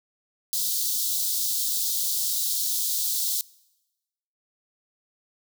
white high-pass noise, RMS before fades -26 dBFS, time 0.53-3.41 s, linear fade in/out 0 ms, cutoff 3600 Hz, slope 48 dB/octave, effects noise-tail reverb RT60 1.0 s tail -23 dB re dry

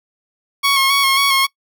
15% pulse tone with vibrato, 1098 Hz, C#6, 17 cents flat, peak -6 dBFS, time 0.63-1.47 s, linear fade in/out 20 ms, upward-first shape square, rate 3.7 Hz, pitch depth 28 cents each way, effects noise-tail reverb RT60 0.1 s tail -23 dB re dry

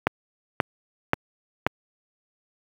click train, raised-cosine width 0.5 ms, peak -3 dBFS, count 4, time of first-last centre 0.07-1.666 s, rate 1.88 Hz, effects high-pass 80 Hz 12 dB/octave + 7-bit

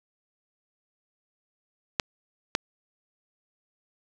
clicks, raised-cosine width 0.2 ms, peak -5 dBFS, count 2, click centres 1.998 / 2.551 s, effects none

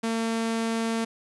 sawtooth tone, 226.9 Hz, A#3, 47 cents flat, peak -21 dBFS, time 0.03-1.05 s, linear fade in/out 10 ms, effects resampled to 24000 Hz + 9-bit

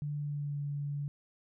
sine tone with pitch glide, 146.83 to 143.81 Hz, D3 to D3, 0 to -36 cents, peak -33 dBFS, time 0.02-1.08 s, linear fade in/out 0 ms, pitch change -36 cents, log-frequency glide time 0.14-0.6 s, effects none

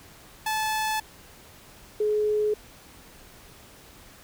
sawtooth / sine tone pair in turn, 868 / 423.1 Hz, A5 / G#4, -24 / +32 cents, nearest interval octave, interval 1244 cents, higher first, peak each -21 dBFS, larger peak neither, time 0.46-1 / 2-2.54 s, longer neither, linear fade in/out 5 ms, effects pink hiss -50 dBFS RMS until 4.23 s

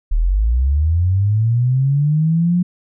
sine linear sweep, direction up, 35.51 to 180.4 Hz, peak -12 dBFS, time 0.11-2.63 s, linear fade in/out 10 ms, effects none

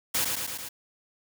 white noise with echo, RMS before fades -26 dBFS, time 0.14-0.25 s, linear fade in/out 10 ms, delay 110 ms, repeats 4, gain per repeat -3 dB, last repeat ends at 0.69 s, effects none

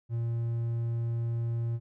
triangle tone, 116.54 Hz, A#2, in tune, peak -26 dBFS, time 0.09-1.8 s, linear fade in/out 50 ms, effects none

